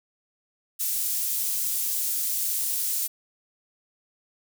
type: high-pass noise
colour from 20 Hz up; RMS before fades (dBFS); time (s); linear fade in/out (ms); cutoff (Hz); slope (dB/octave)
pink; -27; 0.79-3.08; 20; 9800; 12
effects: none